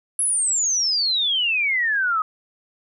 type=exponential sweep; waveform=sine; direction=down; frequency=10970 to 1244.5 Hz; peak=-18 dBFS; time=0.19-2.22 s; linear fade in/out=2 ms; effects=none